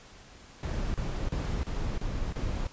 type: noise bursts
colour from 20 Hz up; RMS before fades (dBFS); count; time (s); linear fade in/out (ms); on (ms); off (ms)
brown; -31; 6; 0.63-2.67; 0; 310; 36
effects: pink hiss -52 dBFS RMS until 2.72 s + resampled to 16000 Hz